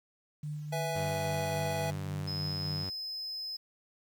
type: tone with tremolo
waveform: sine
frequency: 150 Hz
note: D3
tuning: 37 cents sharp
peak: -34 dBFS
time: 0.43-2.84 s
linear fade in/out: 5 ms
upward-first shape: sine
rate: 3.6 Hz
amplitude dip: 35%
type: chord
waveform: square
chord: E major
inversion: second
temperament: equal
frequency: 493.9 / 659.3 / 830.6 Hz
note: B4 / E5 / G#5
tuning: 0 / 0 / 0 cents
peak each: -40 / -36 / -38 dBFS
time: 0.72-1.91 s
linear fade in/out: 10 ms
type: tone with pitch glide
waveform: sawtooth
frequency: 97.3 to 94.48 Hz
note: G2 to F#2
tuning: -12 to +37 cents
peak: -34 dBFS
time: 0.95-2.9 s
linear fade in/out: 10 ms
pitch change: -51 cents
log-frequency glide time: 1.76-2.64 s
type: tone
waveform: triangle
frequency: 5100 Hz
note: D#8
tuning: 42 cents sharp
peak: -35 dBFS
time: 2.27-3.57 s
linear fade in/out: 10 ms
effects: 10-bit